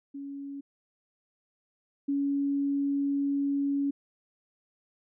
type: tone pair in turn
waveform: sine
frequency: 279.5 / 280.7 Hz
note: C#4 / C#4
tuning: +14 / +22 cents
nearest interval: unison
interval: 8 cents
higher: second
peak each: -36 / -25 dBFS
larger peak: second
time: 0.14-0.61 / 2.08-3.91 s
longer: second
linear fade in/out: 10 ms
effects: none